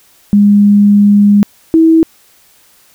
sine tone pair in turn, 204.3 / 324.3 Hz, G#3 / E4, -28 / -28 cents, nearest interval minor sixth, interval 800 cents, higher second, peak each -3 dBFS, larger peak neither, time 0.33-1.43 / 1.74-2.03 s, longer first, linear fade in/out 0 ms, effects white hiss -47 dBFS RMS until 2.94 s

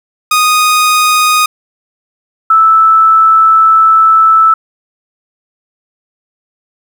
sawtooth / sine tone pair in turn, 1241 / 1314.8 Hz, D#6 / E6, -5 / -5 cents, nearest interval minor second, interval 100 cents, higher second, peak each -3 dBFS, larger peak neither, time 0.31-1.46 / 2.5-4.54 s, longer second, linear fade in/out 5 ms, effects 7-bit

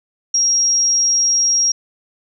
sine tone, 5620 Hz, F8, 10 cents sharp, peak -12 dBFS, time 0.34-1.72 s, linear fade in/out 5 ms, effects none

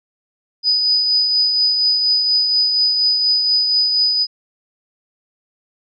sine tone with tremolo, 4978 Hz, D#8, in tune, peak -11 dBFS, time 0.63-4.27 s, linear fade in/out 50 ms, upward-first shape triangle, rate 4.2 Hz, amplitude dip 40%, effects none

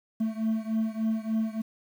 triangle beating tone pair, 220 / 223.4 Hz, A3 / A3, 0 / +27 cents, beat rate 3.4 Hz, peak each -26 / -28 dBFS, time 0.2-1.62 s, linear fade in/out 10 ms, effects 9-bit

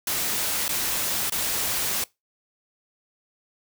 white noise with dropouts, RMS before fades -26 dBFS, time 0.07-2.04 s, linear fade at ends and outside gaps 2 ms, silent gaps 0.681-0.691 / 1.298-1.321 s, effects noise-tail reverb RT60 0.2 s tail -22 dB re dry

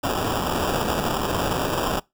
violet noise with sample-and-hold, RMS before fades -24 dBFS, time 0.03-2 s, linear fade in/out 10 ms, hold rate 2100 Hz, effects noise-tail reverb RT60 0.2 s tail -23 dB re dry

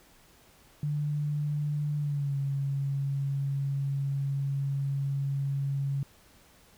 sine tone with pitch glide, 147.7 to 138.61 Hz, D3 to C#3, +10 to 0 cents, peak -27 dBFS, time 0.83-6.03 s, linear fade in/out 2 ms, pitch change -110 cents, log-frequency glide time 1.98-2.37 s, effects pink hiss -59 dBFS RMS until 6.77 s

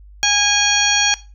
harmonic tone with a mistuned harmonic, 820 Hz, G#5, 22 cents flat, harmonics 1 / 2 / 3 / 4 / 5 / 7 / 8, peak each -23 / -21 / -19 / -20 / -20 / -18 / -24 dBFS, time 0.23-1.14 s, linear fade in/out 0 ms, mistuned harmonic 5, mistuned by +120 cents, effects noise-tail reverb RT60 0.3 s tail -19 dB re dry + added 50 Hz sine -39 dBFS peak until 1.34 s

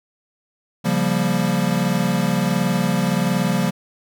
square chord, G half-diminished seventh, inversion second, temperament equal with one note detuned, 138.59 / 174.61 / 196 / 235.5 Hz, Db3 / F3 / G3 / Bb3, 0 / 0 / 0 / +18 cents, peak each -26 / -22 / -23 / -25 dBFS, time 0.84-3.71 s, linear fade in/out 20 ms, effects none

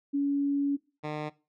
sine / 10% pulse tone pair in turn, 282.2 / 151.4 Hz, C#4 / D#3, +31 / -47 cents, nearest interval major seventh, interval 1078 cents, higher first, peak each -24 dBFS, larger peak neither, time 0.13-0.77 / 1.03-1.3 s, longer first, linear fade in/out 20 ms, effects noise-tail reverb RT60 0.3 s tail -19 dB re dry + low-pass 3000 Hz 12 dB/octave

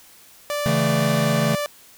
sawtooth tone, 586 Hz, D5, 4 cents flat, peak -19 dBFS, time 0.5-1.66 s, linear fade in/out 0 ms
square chord, A major, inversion first, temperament equal with one note detuned, 138.59 / 163.3 / 220 Hz, C#3 / E3 / A3, 0 / -16 / 0 cents, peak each -24 dBFS, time 0.66-1.55 s, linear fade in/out 0 ms
effects white hiss -49 dBFS RMS until 1.97 s

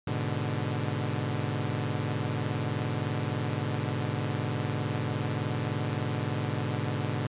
sawtooth chord, G# diminished, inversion none, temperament equal, 103.83 / 123.47 / 146.83 Hz, G#2 / B2 / D3, 0 / 0 / 0 cents, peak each -29 dBFS, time 0.07-7.27 s, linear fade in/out 5 ms, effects resampled to 8000 Hz

